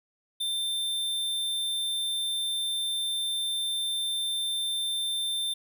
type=tone; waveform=square; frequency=3580 Hz; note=A7; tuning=29 cents sharp; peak=-28 dBFS; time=0.4-5.54 s; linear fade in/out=10 ms; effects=none